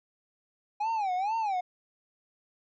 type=tone with vibrato; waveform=triangle; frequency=812 Hz; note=G#5; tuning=39 cents flat; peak=-25 dBFS; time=0.8-1.61 s; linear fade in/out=10 ms; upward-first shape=sine; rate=2.2 Hz; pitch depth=200 cents each way; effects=resampled to 16000 Hz